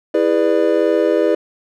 triangle chord, E dominant seventh, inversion none, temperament just, 329.6 / 412 / 494.4 / 593.3 Hz, E4 / G#4 / B4 / D5, 0 / -14 / +2 / +18 cents, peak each -16 dBFS, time 0.14-1.35 s, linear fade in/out 5 ms, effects none

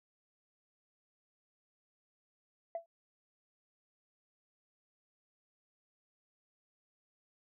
sine tone with exponential decay, 671 Hz, E5, 31 cents sharp, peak -31 dBFS, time 2.75-2.86 s, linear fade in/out 2 ms, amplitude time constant 23 ms, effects tanh soft clip ceiling -30 dBFS

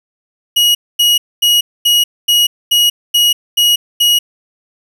40% pulse tone bursts, 2900 Hz, F#7, 35 cents flat, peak -7 dBFS, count 9, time 0.56-4.19 s, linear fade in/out 10 ms, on 190 ms, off 240 ms, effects none

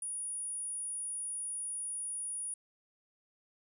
sine tone, 9680 Hz, D#9, 49 cents flat, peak -36 dBFS, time 0.02-2.54 s, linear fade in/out 2 ms, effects none

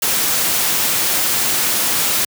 white noise, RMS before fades -17 dBFS, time 0.02-2.25 s, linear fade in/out 5 ms, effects high-pass 100 Hz 12 dB/octave

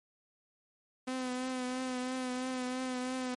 sawtooth tone with vibrato, 254.7 Hz, C4, 46 cents flat, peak -30 dBFS, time 1.07-3.35 s, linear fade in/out 10 ms, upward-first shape triangle, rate 3 Hz, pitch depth 34 cents each way, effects MP3 48 kbps

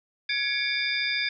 sine tone cluster, 1677 / 2231 / 2364 / 3586 / 4857 Hz, G#6 / C#7 / D7 / A7 / D#8, +16 / +11 / +11 / +32 / -43 cents, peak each -31 dBFS, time 0.29-1.29 s, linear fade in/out 5 ms, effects none

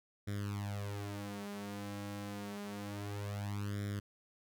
sawtooth tone with flanger, 101.8 Hz, G#2, 34 cents flat, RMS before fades -41 dBFS, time 0.27-4 s, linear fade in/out 10 ms, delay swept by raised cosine 0.55 to 6.15 ms, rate 0.28 Hz, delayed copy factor +1, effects none

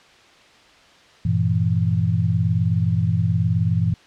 sine chord, E diminished, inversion first, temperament equal with one note detuned, 97.55 / 116.54 / 164.81 Hz, G2 / Bb2 / E3, -8 / 0 / 0 cents, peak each -21 dBFS, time 1.25-3.94 s, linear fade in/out 5 ms, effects white hiss -50 dBFS RMS until 4.06 s + low-pass 4000 Hz 12 dB/octave

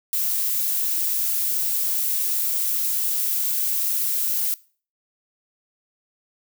violet noise, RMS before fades -23 dBFS, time 0.13-4.54 s, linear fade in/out 0 ms, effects noise-tail reverb RT60 0.4 s tail -21 dB re dry

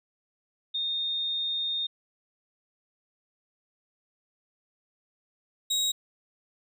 sine / 30% pulse tone pair in turn, 3670 / 3800 Hz, A#7 / A#7, -28 / +33 cents, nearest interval minor second, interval 61 cents, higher second, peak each -27 / -22 dBFS, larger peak second, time 0.74-1.87 / 5.7-5.92 s, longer first, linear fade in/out 10 ms, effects none

